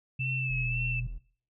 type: tone with vibrato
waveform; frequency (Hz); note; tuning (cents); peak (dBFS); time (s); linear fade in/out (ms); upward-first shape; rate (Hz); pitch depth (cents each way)
sine; 2637; E7; 0; -31; 0.19-1.01; 20; sine; 1.9; 44
type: tone with pitch glide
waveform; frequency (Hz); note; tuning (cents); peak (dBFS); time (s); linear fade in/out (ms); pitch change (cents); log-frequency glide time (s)
sine; 129.6 to 122.61; C3 to B2; -16 to -12; -31; 0.19-1.07; 5; -96; 0.5-0.66
type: tone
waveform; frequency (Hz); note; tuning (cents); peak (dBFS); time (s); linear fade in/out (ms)
triangle; 41.2; E1; 0; -33; 0.49-1.19; 20
effects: noise-tail reverb RT60 0.5 s tail -21 dB re dry